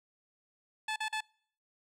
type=tone bursts; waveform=15% pulse; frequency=868 Hz; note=A5; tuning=24 cents flat; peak=-26 dBFS; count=3; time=0.88-1.207 s; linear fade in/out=5 ms; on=81 ms; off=42 ms; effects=noise-tail reverb RT60 0.6 s tail -26 dB re dry + low-pass 8000 Hz 12 dB/octave